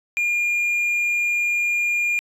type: tone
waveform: triangle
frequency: 2413 Hz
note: D7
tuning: 46 cents sharp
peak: -17 dBFS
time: 0.17-2.19 s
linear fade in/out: 0 ms
effects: resampled to 32000 Hz